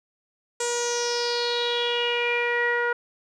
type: tone with low-pass filter sweep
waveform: sawtooth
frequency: 478.6 Hz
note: A#4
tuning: 46 cents sharp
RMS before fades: -25 dBFS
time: 0.6-2.93 s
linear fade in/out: 5 ms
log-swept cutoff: 7600 to 1600 Hz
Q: 6.4
effects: none